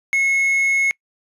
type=tone with quantisation; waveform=triangle; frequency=2179 Hz; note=C#7; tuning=30 cents flat; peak=-13 dBFS; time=0.13-0.91 s; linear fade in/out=0 ms; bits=7; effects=noise-tail reverb RT60 0.1 s tail -25 dB re dry + resampled to 32000 Hz